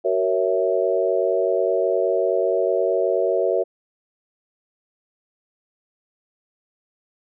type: chord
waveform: sine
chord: F# dominant seventh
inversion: none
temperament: equal with one note detuned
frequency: 375.4 / 466.2 / 554.4 / 659.3 Hz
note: F#4 / A#4 / C#5 / E5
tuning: +25 / 0 / 0 / 0 cents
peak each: -23 dBFS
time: 0.04-3.64 s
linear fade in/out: 20 ms
effects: none